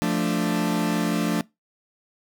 40% pulse chord, D minor, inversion first, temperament equal, 174.61 / 220 / 293.7 Hz, F3 / A3 / D4, 0 / 0 / 0 cents, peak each -25 dBFS, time 0.02-1.41 s, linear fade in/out 0 ms, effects noise-tail reverb RT60 0.2 s tail -22 dB re dry

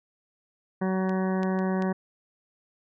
harmonic tone, 188.1 Hz, F#3, 29 cents sharp, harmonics 1 / 2 / 3 / 4 / 5 / 6 / 8 / 9 / 10, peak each -25 / -31 / -35 / -37 / -39 / -41 / -43 / -44 / -45 dBFS, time 0.81-1.93 s, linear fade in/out 10 ms
clicks, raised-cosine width 0.2 ms, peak -27 / -22 / -30 / -23 dBFS, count 4, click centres 1.094 / 1.432 / 1.59 / 1.823 s
effects none

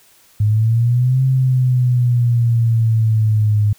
sine exponential two-way sweep, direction up then down, 103.83 to 132.4 to 103.83 Hz, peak -11 dBFS, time 0.4-3.73 s, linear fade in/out 5 ms, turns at 1.23 s, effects white hiss -51 dBFS RMS until 3.78 s

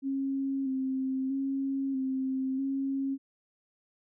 sine tone with vibrato, 267.6 Hz, C4, 39 cents sharp, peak -28 dBFS, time 0.02-3.18 s, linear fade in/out 50 ms, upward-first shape square, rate 0.78 Hz, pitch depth 26 cents each way, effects none

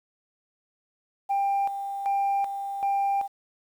sine tone with tremolo, 794 Hz, G5, 22 cents sharp, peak -20 dBFS, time 1.29-3.28 s, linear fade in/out 20 ms, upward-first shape square, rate 1.3 Hz, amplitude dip 65%, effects tanh soft clip ceiling -20 dBFS + 9-bit

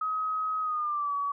sine tone with pitch glide, 1268 to 1136.2 Hz, D#6 to C#6, +32 to +42 cents, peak -27 dBFS, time 0.01-1.32 s, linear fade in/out 5 ms, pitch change -190 cents, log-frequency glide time 0.61-1.15 s, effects none

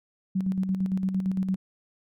sine tone with tremolo, 189.1 Hz, F#3, 38 cents sharp, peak -22 dBFS, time 0.35-1.56 s, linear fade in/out 10 ms, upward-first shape square, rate 8.8 Hz, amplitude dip 50%, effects none

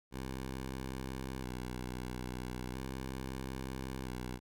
10% pulse tone with vibrato, 63.9 Hz, C2, 40 cents flat, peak -31 dBFS, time 0.11-4.4 s, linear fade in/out 50 ms, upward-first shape square, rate 0.38 Hz, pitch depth 41 cents each way, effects none

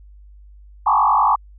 sine tone with frequency modulation, 987.8 Hz, B5, in tune, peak -12 dBFS, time 0.86-1.36 s, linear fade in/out 10 ms, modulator 50.5 Hz, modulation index 3.8, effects added 50 Hz sine -41 dBFS peak until 1.58 s

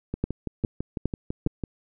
two click trains, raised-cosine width 3 ms, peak -11 / -16 dBFS, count 4 / 10, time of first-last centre 0.24-1.464 / 0.14-1.638 s, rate 2.45 / 6.01 Hz, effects none

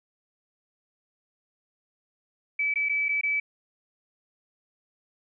sine tone with dropouts, 2300 Hz, D7, 37 cents flat, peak -23 dBFS, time 2.59-3.4 s, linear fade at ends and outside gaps 5 ms, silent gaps 2.74-2.757 / 2.888-2.894 / 3.085-3.09 / 3.212-3.233 s, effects none

